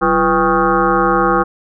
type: tone with frequency modulation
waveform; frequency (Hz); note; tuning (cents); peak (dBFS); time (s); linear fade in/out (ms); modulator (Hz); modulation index
sine; 798; G5; +31; -10; 0.01-1.44; 20; 152; 3.9
effects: none